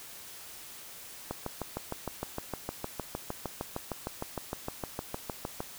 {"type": "click train", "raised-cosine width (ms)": 1, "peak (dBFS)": -19, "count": 29, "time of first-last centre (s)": [1.31, 5.604], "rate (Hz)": 6.52, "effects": ["white hiss -47 dBFS RMS until 5.78 s"]}